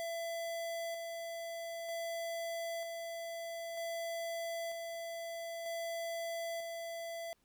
square tone with tremolo, 670 Hz, E5, 28 cents sharp, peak -38 dBFS, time 0-7.33 s, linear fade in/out 0 ms, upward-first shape square, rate 0.53 Hz, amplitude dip 30%, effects pink hiss -75 dBFS RMS until 7.44 s

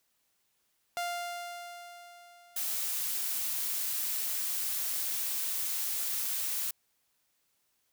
sawtooth tone with exponential decay, 698.5 Hz, F5, in tune, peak -27 dBFS, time 0.97-3.41 s, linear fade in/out 0 ms, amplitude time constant 530 ms
blue noise, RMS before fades -33 dBFS, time 2.56-6.71 s, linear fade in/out 5 ms
effects white hiss -75 dBFS RMS until 7.92 s

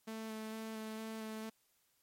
sawtooth tone with vibrato, 220 Hz, A3, in tune, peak -38 dBFS, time 0.07-1.5 s, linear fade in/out 10 ms, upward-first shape square, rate 2.2 Hz, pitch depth 11 cents each way, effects white hiss -75 dBFS RMS until 2.02 s + MP3 64 kbps

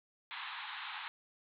pink band-pass noise, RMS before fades -44 dBFS, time 0.31-1.08 s, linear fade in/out 0 ms, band 820 to 4000 Hz, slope 96 dB/octave, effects none

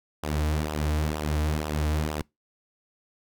sawtooth tone with flanger, 76.1 Hz, D#2, 38 cents flat, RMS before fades -27 dBFS, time 0.23-2.22 s, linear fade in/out 5 ms, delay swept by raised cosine 0.45 to 5.55 ms, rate 2.1 Hz, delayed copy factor -0.65, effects noise-tail reverb RT60 0.2 s tail -25 dB re dry

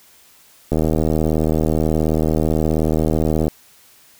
click train, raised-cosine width 2 ms, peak -5 dBFS, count 218, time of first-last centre 0.72-3.481 s, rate 78.6 Hz, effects white hiss -50 dBFS RMS until 4.19 s

